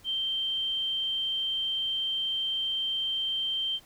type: tone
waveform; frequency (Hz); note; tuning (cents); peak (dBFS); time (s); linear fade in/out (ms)
sine; 3136; G7; 0; -27; 0.04-3.8; 50
effects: pink hiss -57 dBFS RMS until 3.85 s